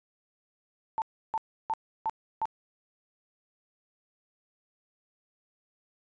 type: tone bursts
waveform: sine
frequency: 888 Hz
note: A5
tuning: 16 cents sharp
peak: -26 dBFS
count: 5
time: 0.98-2.455 s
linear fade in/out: 0 ms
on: 39 ms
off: 320 ms
effects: resampled to 16000 Hz